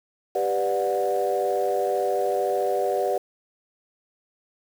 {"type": "chord", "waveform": "sine", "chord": "G major seventh", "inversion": "none", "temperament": "equal with one note detuned", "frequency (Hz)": [392, 493.9, 587.3, 727.3], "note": ["G4", "B4", "D5", "F#5"], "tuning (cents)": [0, 0, 0, -30], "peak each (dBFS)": -26, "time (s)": [0.35, 3.18], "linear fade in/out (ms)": 5, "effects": ["tanh soft clip ceiling -13 dBFS", "7-bit"]}